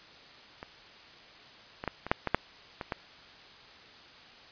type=clicks; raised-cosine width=0.5 ms; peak=-25 / -21 / -15 / -22 / -7 / -14 / -7 / -20 / -16 dBFS; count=9; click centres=0.629 / 1.839 / 1.877 / 2.066 / 2.115 / 2.273 / 2.346 / 2.812 / 2.922 s; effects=white hiss -52 dBFS RMS until 4.51 s + resampled to 11025 Hz